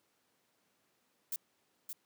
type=noise with echo; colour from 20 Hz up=violet; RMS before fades=-37 dBFS; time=1.32-1.36 s; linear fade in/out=2 ms; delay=570 ms; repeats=1; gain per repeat=-6 dB; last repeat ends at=1.93 s; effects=pink hiss -75 dBFS RMS until 2.05 s + high-pass 200 Hz 12 dB/octave